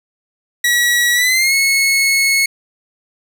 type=tone with pitch glide; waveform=sawtooth; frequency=1927 to 2188 Hz; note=B6 to C#7; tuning=-43 to -23 cents; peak=-8 dBFS; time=0.64-2.46 s; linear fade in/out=5 ms; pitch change=+220 cents; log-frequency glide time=1.14-1.54 s; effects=none